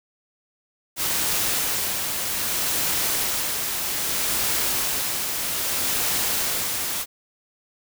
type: noise with tremolo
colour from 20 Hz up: white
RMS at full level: -23 dBFS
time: 0.96-7.06 s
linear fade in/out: 50 ms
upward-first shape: sine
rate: 0.63 Hz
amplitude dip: 35%
effects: none